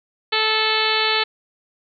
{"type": "harmonic tone", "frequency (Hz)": 436.9, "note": "A4", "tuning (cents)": -12, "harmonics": [1, 2, 3, 4, 5, 6, 7, 8, 9, 10], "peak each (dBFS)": [-26, -26, -26, -26, -26, -26, -26, -26, -26, -26], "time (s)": [0.32, 1.24], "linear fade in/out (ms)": 10, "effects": []}